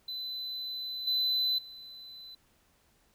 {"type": "tone with level steps", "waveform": "triangle", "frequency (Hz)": 4017, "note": "B7", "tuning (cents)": 29, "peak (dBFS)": [-34, -25, -44], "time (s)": [0.08, 2.35], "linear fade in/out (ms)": 5, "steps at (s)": [1.07, 1.58], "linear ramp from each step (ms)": 5, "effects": ["pink hiss -68 dBFS RMS until 3.14 s"]}